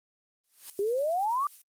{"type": "noise with exponential growth", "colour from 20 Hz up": "blue", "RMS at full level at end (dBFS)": -36, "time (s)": [0.44, 0.7], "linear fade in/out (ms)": 2, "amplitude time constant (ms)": 56}
{"type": "noise with tremolo", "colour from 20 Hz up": "violet", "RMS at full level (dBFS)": -44, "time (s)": [0.66, 1.62], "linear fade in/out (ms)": 5, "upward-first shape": "sine", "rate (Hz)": 9.4, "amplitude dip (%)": 40}
{"type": "exponential sweep", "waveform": "sine", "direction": "up", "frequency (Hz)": [386.5, 1204], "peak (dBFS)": -25, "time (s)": [0.79, 1.47], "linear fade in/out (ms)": 2}
{"effects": ["low-pass 12000 Hz 12 dB/octave", "Opus 32 kbps"]}